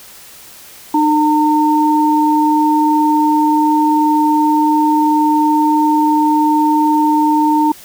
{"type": "tone pair together", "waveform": "sine", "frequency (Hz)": [303.8, 910.4], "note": ["D#4", "A#5"], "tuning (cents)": [-41, -41], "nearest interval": "octave + perfect fifth", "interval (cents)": 1900, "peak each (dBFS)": -12, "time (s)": [0.94, 7.72], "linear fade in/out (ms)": 5, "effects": ["white hiss -38 dBFS RMS until 7.84 s"]}